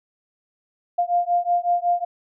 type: beating tone pair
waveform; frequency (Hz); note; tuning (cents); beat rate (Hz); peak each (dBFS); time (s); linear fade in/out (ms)
sine; 698.5 / 703.9; F5 / F5; 0 / +13; 5.4; -21; 0.98-2.05; 10
effects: none